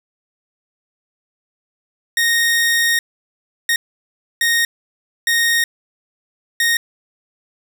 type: tone bursts at uneven times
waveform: sawtooth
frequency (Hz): 1859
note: A#6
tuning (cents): -5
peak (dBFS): -10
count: 5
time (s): 2.17-2.99 / 3.69-3.76 / 4.41-4.65 / 5.27-5.64 / 6.6-6.77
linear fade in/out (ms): 2
effects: none